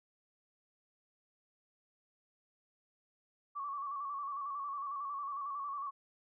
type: tone with vibrato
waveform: sine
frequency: 1130 Hz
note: C#6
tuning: 33 cents sharp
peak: -37 dBFS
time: 3.55-5.91 s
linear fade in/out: 20 ms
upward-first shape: square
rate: 11 Hz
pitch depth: 48 cents each way
effects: none